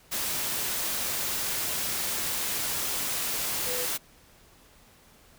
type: tone in noise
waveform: sine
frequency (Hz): 497.8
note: B4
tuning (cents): +14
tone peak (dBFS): -34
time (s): 3.66-3.86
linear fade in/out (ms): 20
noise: white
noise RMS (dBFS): -30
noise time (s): 0.11-3.98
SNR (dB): -7
effects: pink hiss -57 dBFS RMS until 5.38 s